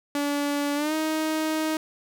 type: tone with pitch glide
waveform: sawtooth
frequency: 287.6 to 313.6 Hz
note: D4 to D#4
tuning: -36 to +14 cents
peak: -20 dBFS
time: 0.15-1.77 s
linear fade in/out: 2 ms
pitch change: +150 cents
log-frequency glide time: 0.75-0.94 s
effects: none